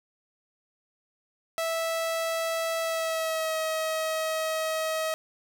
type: tone with pitch glide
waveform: sawtooth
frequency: 656 to 635.9 Hz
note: E5 to D#5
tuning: -9 to +38 cents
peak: -23 dBFS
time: 1.58-5.14 s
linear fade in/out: 0 ms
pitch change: -53 cents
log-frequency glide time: 2.82-3.57 s
effects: none